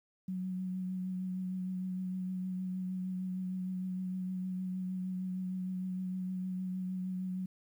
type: tone with vibrato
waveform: sine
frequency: 185 Hz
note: F#3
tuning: in tune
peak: -34 dBFS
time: 0.28-7.46 s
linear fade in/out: 5 ms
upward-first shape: triangle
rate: 6.5 Hz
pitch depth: 22 cents each way
effects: 11-bit